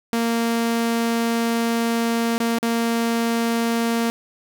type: tone with dropouts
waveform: sawtooth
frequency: 231.4 Hz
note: A#3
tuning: 13 cents flat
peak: -15 dBFS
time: 0.13-4.1 s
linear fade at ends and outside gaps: 0 ms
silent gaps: 2.38-2.402 / 2.586-2.629 s
effects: none